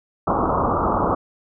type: low-pass noise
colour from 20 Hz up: white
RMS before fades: -20 dBFS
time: 0.27-1.15 s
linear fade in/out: 5 ms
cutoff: 1300 Hz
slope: 96 dB/octave
effects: none